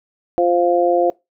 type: harmonic tone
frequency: 174.61 Hz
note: F3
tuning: in tune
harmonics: 2 / 3 / 4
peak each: -17 / -17 / -17 dBFS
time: 0.38-1.1 s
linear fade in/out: 0 ms
effects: noise-tail reverb RT60 0.2 s tail -22 dB re dry